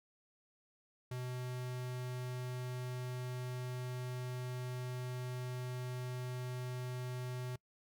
square tone, 125.6 Hz, B2, 30 cents sharp, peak -40 dBFS, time 1.11-7.56 s, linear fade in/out 5 ms, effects noise-tail reverb RT60 0.1 s tail -24 dB re dry

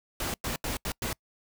pink noise bursts at uneven times, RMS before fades -32 dBFS, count 5, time 0.2-0.34 / 0.44-0.56 / 0.64-0.77 / 0.85-0.92 / 1.02-1.13 s, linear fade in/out 2 ms, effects noise-tail reverb RT60 0.1 s tail -26 dB re dry

